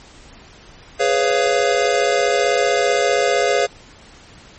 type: chord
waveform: square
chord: C# dominant seventh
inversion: second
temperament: just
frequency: 415.8 / 498.9 / 554.4 / 693 Hz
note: G#4 / B4 / C#5 / E#5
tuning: +2 / +17 / 0 / -14 cents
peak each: -21 dBFS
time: 0.99-3.67 s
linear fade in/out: 20 ms
effects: pink hiss -44 dBFS RMS until 4.58 s + MP3 32 kbps